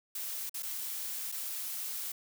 blue noise with dropouts, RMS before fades -38 dBFS, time 0.15-2.12 s, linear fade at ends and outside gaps 5 ms, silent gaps 0.495-0.542 / 0.625-0.63 / 1.318-1.322 s, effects none

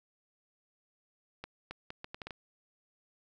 accelerating click train, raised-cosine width 0.3 ms, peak -25 dBFS, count 8, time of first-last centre 1.44-2.308 s, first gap 270 ms, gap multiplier 0.72, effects none

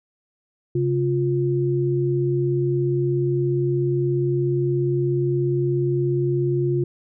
sine tone pair together, 135.36 / 352.3 Hz, C#3 / F4, -41 / +15 cents, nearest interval octave + perfect fourth, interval 1656 cents, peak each -21 dBFS, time 0.75-6.84 s, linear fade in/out 5 ms, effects none

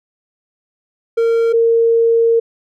triangle / sine tone pair in turn, 460 / 460 Hz, A#4 / A#4, -23 / -23 cents, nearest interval unison, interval 0 cents, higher neither, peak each -9 dBFS, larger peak neither, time 1.17-1.53 / 1.53-2.4 s, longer second, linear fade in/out 10 ms, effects none

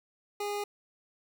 25% pulse tone, 410.6 Hz, G#4, 20 cents flat, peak -28 dBFS, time 0.4-0.64 s, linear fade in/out 5 ms, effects none

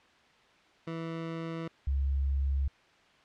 20% pulse / sine tone pair in turn, 164.3 / 68.58 Hz, E3 / C#2, -5 / -18 cents, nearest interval octave + minor third, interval 1513 cents, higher first, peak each -30 / -26 dBFS, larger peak second, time 0.87-1.68 / 1.87-2.68 s, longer neither, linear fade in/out 5 ms, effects white hiss -61 dBFS RMS until 3.24 s + low-pass 3000 Hz 12 dB/octave

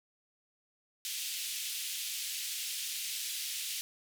pink band-pass noise, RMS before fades -38 dBFS, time 1.05-3.81 s, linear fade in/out 0 ms, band 2700 to 16000 Hz, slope 24 dB/octave, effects none

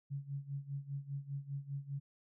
sine tone with tremolo, 139.9 Hz, C#3, 16 cents sharp, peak -36 dBFS, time 0.1-2 s, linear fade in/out 20 ms, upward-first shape sine, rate 5 Hz, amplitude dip 85%, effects none

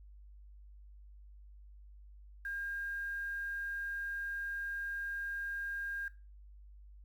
sine tone with quantisation, 1610 Hz, G6, 46 cents sharp, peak -37 dBFS, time 2.45-6.08 s, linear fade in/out 2 ms, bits 10, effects noise-tail reverb RT60 0.3 s tail -17 dB re dry + added 50 Hz sine -52 dBFS peak until 7.04 s

